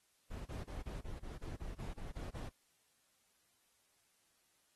brown noise bursts, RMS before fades -44 dBFS, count 12, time 0.3-2.495 s, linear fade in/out 20 ms, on 160 ms, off 25 ms, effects white hiss -75 dBFS RMS until 4.75 s + AAC 32 kbps

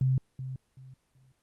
sine tone with echo, 130.81 Hz, C3, in tune, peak -22 dBFS, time 0.01-0.18 s, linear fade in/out 2 ms, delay 380 ms, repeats 3, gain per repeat -12 dB, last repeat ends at 1.32 s, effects pink hiss -73 dBFS RMS until 1.42 s + Opus 24 kbps

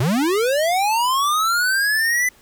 square linear sweep, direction up, 108.5 to 2017 Hz, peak -17 dBFS, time 0-2.29 s, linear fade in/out 5 ms, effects pink hiss -52 dBFS RMS until 2.41 s

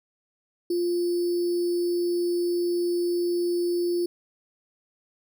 sine tone with sample-and-hold, 349.2 Hz, F4, in tune, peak -22 dBFS, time 0.7-4.06 s, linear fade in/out 5 ms, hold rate 4900 Hz, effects none

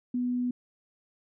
sine tone, 246.9 Hz, B3, in tune, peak -26 dBFS, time 0.14-0.51 s, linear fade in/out 5 ms, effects none

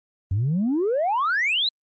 sine exponential sweep, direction up, 89.2 to 4132 Hz, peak -18 dBFS, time 0.31-1.69 s, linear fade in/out 5 ms, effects tanh soft clip ceiling -17 dBFS + Opus 24 kbps

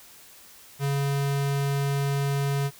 square tone, 140 Hz, C#3, 18 cents sharp, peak -24 dBFS, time 0.79-2.71 s, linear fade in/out 50 ms, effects white hiss -50 dBFS RMS until 2.79 s

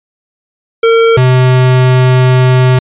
square tone pair in turn, 456.6 / 127.9 Hz, A#4 / C3, -36 / -39 cents, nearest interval octave + minor seventh, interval 2203 cents, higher first, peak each -5 dBFS, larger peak neither, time 0.83-1.17 / 1.17-2.79 s, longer second, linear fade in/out 5 ms, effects resampled to 8000 Hz

